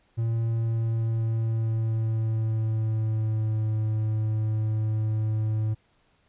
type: tone with pitch glide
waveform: triangle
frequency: 114.3 to 108.7 Hz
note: A#2 to A2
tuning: -34 to -21 cents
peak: -21 dBFS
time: 0.17-5.75 s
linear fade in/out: 20 ms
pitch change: -87 cents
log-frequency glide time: 0.45-3.72 s
effects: pink hiss -66 dBFS RMS until 6.28 s + resampled to 8000 Hz